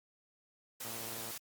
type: noise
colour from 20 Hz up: white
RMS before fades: -43 dBFS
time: 0.8-1.38 s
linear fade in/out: 5 ms
type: click train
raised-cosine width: 1 ms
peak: -35 dBFS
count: 53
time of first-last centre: 0.85-1.306 s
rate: 114 Hz
effects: high-pass 80 Hz 12 dB/octave + Opus 48 kbps